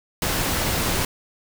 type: noise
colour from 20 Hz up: pink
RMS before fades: -23 dBFS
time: 0.22-1.05 s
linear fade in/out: 2 ms
effects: none